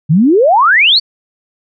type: exponential sweep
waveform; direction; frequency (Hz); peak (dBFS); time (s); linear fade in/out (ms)
sine; up; 140.2 to 4670; -5; 0.09-1; 20
effects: none